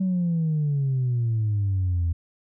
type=exponential sweep; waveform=sine; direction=down; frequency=191.3 to 82.41 Hz; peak=-19 dBFS; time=0-2.13 s; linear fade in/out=10 ms; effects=tanh soft clip ceiling -18 dBFS